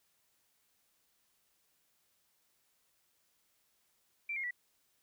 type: tone with pitch steps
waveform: sine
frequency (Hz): 2349 / 2142 / 1952.6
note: D7 / C7 / B6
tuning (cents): 0 / +40 / -20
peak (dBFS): -35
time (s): 4.29-4.509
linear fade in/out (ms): 5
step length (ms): 73
effects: white hiss -75 dBFS RMS until 5.02 s